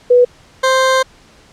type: tone pair in turn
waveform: sine / 20% pulse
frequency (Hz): 491.6 / 523.6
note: B4 / C5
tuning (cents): -8 / +1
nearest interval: minor second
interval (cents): 109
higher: second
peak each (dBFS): -5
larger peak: neither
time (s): 0.1-0.25 / 0.63-1.03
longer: second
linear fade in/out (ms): 10
effects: pink hiss -46 dBFS RMS until 1.52 s + low-pass 7000 Hz 12 dB/octave